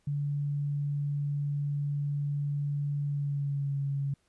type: tone with pitch glide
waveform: sine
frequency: 144 to 139.66 Hz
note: D3 to C#3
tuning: -34 to +13 cents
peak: -28 dBFS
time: 0.07-4.14 s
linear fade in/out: 5 ms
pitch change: -53 cents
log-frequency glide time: 3.05-3.78 s
effects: pink hiss -72 dBFS RMS until 4.28 s + resampled to 24000 Hz